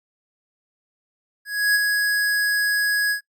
square tone with ADSR envelope, 1666 Hz, G#6, 5 cents sharp, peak -15 dBFS, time 1.45-3.21 s, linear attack 300 ms, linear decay 27 ms, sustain -4 dB, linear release 100 ms, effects noise-tail reverb RT60 0.1 s tail -23 dB re dry + Opus 48 kbps

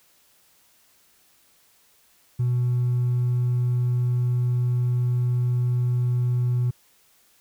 triangle tone with hard clipping, 123 Hz, B2, 7 cents flat, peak -19 dBFS, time 2.39-6.71 s, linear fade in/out 10 ms, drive 2 dB, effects white hiss -60 dBFS RMS until 7.4 s

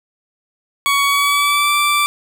20% pulse tone with pitch glide, 1122 to 1170.3 Hz, C#6 to D6, +21 to -6 cents, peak -8 dBFS, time 0.86-2.06 s, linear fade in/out 0 ms, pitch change +73 cents, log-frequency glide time 1.03-1.73 s, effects none

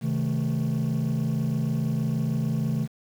triangle chord, A diminished, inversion first, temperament just, 132 / 158.4 / 220 Hz, C3 / Eb3 / A3, +16 / +31 / 0 cents, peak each -24 / -24 / -25 dBFS, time 0.01-2.88 s, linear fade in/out 50 ms, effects tanh soft clip ceiling -18 dBFS + 8-bit

